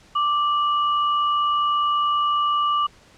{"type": "tone pair together", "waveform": "sine", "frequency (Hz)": [1174.7, 2915], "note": ["D6", "F#7"], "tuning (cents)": [0, -26], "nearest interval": "octave + major third", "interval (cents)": 1574, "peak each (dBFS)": [-18, -29], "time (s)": [0.15, 2.87], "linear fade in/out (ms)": 10, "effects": ["pink hiss -52 dBFS RMS until 3.17 s", "low-pass 7000 Hz 12 dB/octave"]}